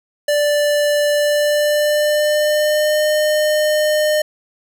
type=tone with pitch glide; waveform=square; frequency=587.3 to 608.4 Hz; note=D5 to D#5; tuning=0 to -39 cents; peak=-14 dBFS; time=0.28-4.22 s; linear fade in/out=5 ms; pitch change=+61 cents; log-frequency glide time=1.13-3.05 s; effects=none